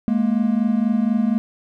triangle tone pair together, 210.9 / 235 Hz, G#3 / A#3, +27 / +14 cents, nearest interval major second, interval 187 cents, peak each -17 dBFS, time 0.08-1.38 s, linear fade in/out 0 ms, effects none

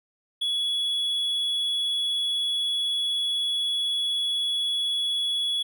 triangle tone, 3379 Hz, G#7, 29 cents sharp, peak -22 dBFS, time 0.41-5.63 s, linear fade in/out 10 ms, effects none

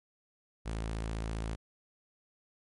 sawtooth tone, 55 Hz, A1, in tune, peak -30 dBFS, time 0.65-1.56 s, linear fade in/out 20 ms, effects MP3 48 kbps

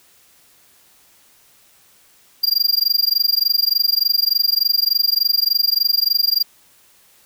square tone with amplitude modulation, 4780 Hz, D8, 30 cents sharp, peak -11 dBFS, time 2.43-6.43 s, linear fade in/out 10 ms, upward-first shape sine, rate 23.4 Hz, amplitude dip 100%, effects white hiss -53 dBFS RMS until 7.25 s

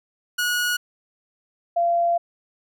sawtooth / sine tone pair in turn, 1455 / 686.7 Hz, F#6 / F5, -29 / -29 cents, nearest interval octave + minor second, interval 1300 cents, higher first, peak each -17 dBFS, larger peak neither, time 0.38-0.77 / 1.76-2.18 s, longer second, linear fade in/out 10 ms, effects none

